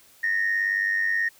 sine tone with amplitude modulation, 1848 Hz, A#6, 16 cents flat, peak -17 dBFS, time 0.23-1.29 s, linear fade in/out 10 ms, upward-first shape sine, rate 98.6 Hz, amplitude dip 70%, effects tanh soft clip ceiling -16 dBFS + white hiss -55 dBFS RMS until 1.39 s

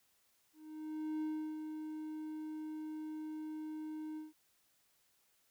triangle tone with ADSR envelope, 310 Hz, D#4, 6 cents flat, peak -33 dBFS, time 0.53-4.33 s, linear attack 690 ms, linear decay 340 ms, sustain -6 dB, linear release 160 ms, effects white hiss -74 dBFS RMS until 5.5 s

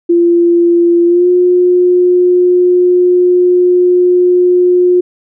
sine tone with pitch glide, 343.7 to 358.7 Hz, F4 to F4, -28 to +46 cents, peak -5 dBFS, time 0.09-5.01 s, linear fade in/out 10 ms, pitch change +74 cents, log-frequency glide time 1.06-1.28 s, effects none

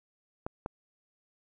clicks, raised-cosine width 1 ms, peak -20 dBFS, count 2, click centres 0.465 / 0.661 s, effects none

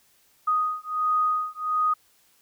sine beating tone pair, 1244.5 / 1245.9 Hz, D#6 / D#6, 0 / +2 cents, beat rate 1.4 Hz, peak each -25 dBFS, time 0.47-1.94 s, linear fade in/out 10 ms, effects white hiss -62 dBFS RMS until 2.41 s

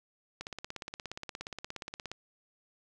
click train, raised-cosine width 0.2 ms, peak -22 dBFS, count 30, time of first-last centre 0.41-2.116 s, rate 17 Hz, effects none

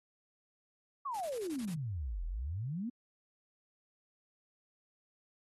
sine exponential two-way sweep, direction down then up, 1174.7 to 38.79 to 255 Hz, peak -35 dBFS, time 1.05-2.9 s, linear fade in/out 10 ms, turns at 2.25 s
white noise bursts, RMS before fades -50 dBFS, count 7, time 1.14-1.741 s, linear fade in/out 5 ms, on 67 ms, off 22 ms
effects AAC 32 kbps

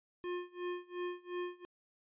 square tone with tremolo, 355.8 Hz, F4, 32 cents sharp, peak -36 dBFS, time 0.24-1.65 s, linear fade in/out 0 ms, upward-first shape sine, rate 2.8 Hz, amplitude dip 95%, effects resampled to 8000 Hz

